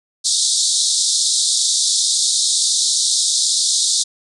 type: band-pass noise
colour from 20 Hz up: pink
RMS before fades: -17 dBFS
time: 0.24-4.04 s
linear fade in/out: 20 ms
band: 3600 to 9500 Hz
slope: 96 dB/octave
effects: none